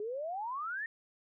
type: exponential sweep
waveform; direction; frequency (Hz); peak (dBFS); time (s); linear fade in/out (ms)
sine; up; 405.8 to 1860; -35; 0-0.86; 2
effects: none